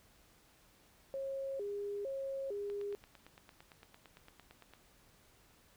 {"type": "tone with vibrato", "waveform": "sine", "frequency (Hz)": 469.5, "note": "A#4", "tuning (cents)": 12, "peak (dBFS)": -37, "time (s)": [1.14, 2.95], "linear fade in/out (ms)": 0, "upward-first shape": "square", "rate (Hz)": 1.1, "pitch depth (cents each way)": 250}
{"type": "click train", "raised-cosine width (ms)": 0.3, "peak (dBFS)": -38, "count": 19, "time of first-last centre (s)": [2.7, 4.736], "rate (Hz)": 8.84}
{"effects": ["pink hiss -66 dBFS RMS until 5.76 s"]}